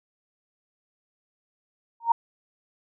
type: tone with exponential growth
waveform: sine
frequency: 927 Hz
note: A#5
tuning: 10 cents flat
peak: -12 dBFS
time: 2-2.12 s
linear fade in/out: 5 ms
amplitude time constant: 24 ms
effects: none